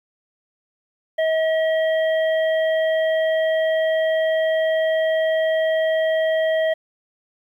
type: harmonic tone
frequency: 639 Hz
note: D#5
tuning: 46 cents sharp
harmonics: 1 / 3 / 5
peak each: -17 / -27 / -34 dBFS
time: 1.18-6.74 s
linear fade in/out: 10 ms
effects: 9-bit